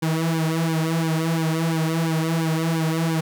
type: tone with flanger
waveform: sawtooth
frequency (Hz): 162.1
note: E3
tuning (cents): -29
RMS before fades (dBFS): -22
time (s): 0.02-3.21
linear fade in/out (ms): 10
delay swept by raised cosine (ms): 1.5 to 5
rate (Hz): 2.9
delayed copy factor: -1
effects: none